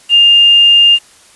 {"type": "tone with quantisation", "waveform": "sine", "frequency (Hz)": 2810, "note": "F7", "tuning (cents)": 10, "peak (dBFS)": -3, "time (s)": [0.09, 0.99], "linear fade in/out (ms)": 50, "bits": 5, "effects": ["white hiss -43 dBFS RMS until 1.35 s", "resampled to 24000 Hz"]}